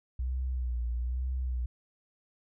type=tone with vibrato; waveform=sine; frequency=61.74 Hz; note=B1; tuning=in tune; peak=-29 dBFS; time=0.19-1.66 s; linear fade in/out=5 ms; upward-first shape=sine; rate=1.1 Hz; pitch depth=73 cents each way; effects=none